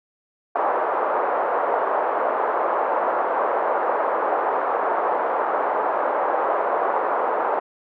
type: band-pass noise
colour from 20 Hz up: pink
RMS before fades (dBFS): -22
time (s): 0.55-7.6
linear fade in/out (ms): 10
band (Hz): 490 to 1200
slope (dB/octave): 24
effects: none